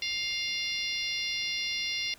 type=harmonic tone with a mistuned harmonic; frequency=698.5 Hz; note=F5; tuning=in tune; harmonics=3 / 4 / 5 / 6 / 7 / 8; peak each=-35 / -36 / -37 / -38 / -38 / -39 dBFS; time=0.02-2.14 s; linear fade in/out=2 ms; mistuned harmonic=3; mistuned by=+15 cents; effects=pink hiss -55 dBFS RMS until 2.18 s